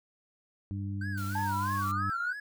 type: harmonic tone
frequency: 99 Hz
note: G2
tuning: 18 cents sharp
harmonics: 1 / 2 / 3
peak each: -33 / -39 / -43 dBFS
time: 0.71-2.1 s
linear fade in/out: 0 ms
type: tone with vibrato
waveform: triangle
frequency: 1508 Hz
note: F#6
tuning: 32 cents sharp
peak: -36 dBFS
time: 1.01-2.4 s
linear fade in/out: 5 ms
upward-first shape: sine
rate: 3.1 Hz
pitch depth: 200 cents each way
type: high-pass noise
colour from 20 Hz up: white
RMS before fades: -47 dBFS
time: 1.17-1.92 s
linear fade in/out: 10 ms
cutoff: 150 Hz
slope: 96 dB/octave
type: exponential sweep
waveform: sine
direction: up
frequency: 865 to 1500 Hz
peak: -30 dBFS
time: 1.35-2.33 s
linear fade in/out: 5 ms
effects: none